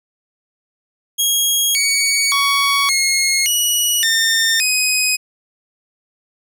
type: tone with pitch steps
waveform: 15% pulse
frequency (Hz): 3283 / 2247 / 1121 / 2158 / 2920 / 1811 / 2513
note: G#7 / C#7 / C#6 / C#7 / F#7 / A6 / D#7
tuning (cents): -21 / +23 / +19 / -47 / -24 / +49 / +17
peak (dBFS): -7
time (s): 1.18-5.17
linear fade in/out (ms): 20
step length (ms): 570
effects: none